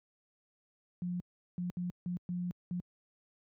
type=tone bursts at uneven times; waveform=sine; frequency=177.6 Hz; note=F3; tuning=29 cents sharp; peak=-33 dBFS; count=6; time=1.02-1.2 / 1.58-1.7 / 1.77-1.9 / 2.06-2.17 / 2.29-2.51 / 2.71-2.8 s; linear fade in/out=0 ms; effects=high-pass 80 Hz 12 dB/octave